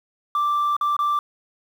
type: tone with dropouts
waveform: sine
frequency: 1174.7 Hz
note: D6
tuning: in tune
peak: -16 dBFS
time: 0.35-1.19 s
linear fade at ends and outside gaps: 2 ms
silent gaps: 0.766-0.811 / 0.966-0.99 s
effects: tanh soft clip ceiling -17 dBFS + 8-bit